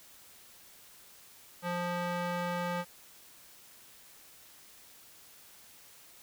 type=tone with band-pass filter; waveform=square; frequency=175.6 Hz; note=F3; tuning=10 cents sharp; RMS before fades=-34 dBFS; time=1.62-2.85 s; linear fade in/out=50 ms; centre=1100 Hz; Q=0.67; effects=white hiss -56 dBFS RMS until 6.22 s